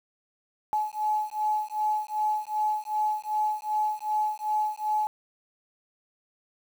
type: beating tone pair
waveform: sine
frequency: 851 / 853.6 Hz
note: G#5 / G#5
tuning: +42 / +47 cents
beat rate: 2.6 Hz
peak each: -28 dBFS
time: 0.73-5.07 s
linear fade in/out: 0 ms
effects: 8-bit